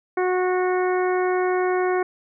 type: harmonic tone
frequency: 366.2 Hz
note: F#4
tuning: 18 cents flat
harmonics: 1 / 2 / 3 / 4 / 5 / 6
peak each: -20 / -26 / -30 / -32 / -34 / -36 dBFS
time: 0.17-2.03 s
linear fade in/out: 5 ms
effects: none